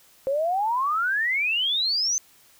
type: exponential sweep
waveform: sine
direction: up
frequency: 524 to 6300 Hz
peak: -21 dBFS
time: 0.27-2.18 s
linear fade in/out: 0 ms
effects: white hiss -56 dBFS RMS until 2.59 s